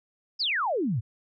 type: exponential sweep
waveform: sine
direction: down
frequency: 5330 to 97.1 Hz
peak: -24 dBFS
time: 0.39-1.01 s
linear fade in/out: 20 ms
effects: none